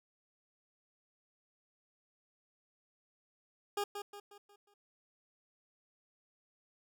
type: tone with echo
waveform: 20% pulse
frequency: 407.7 Hz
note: G#4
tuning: 32 cents flat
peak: -28 dBFS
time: 3.77-3.84 s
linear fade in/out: 5 ms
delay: 180 ms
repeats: 5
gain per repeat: -7 dB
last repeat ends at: 4.74 s
effects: none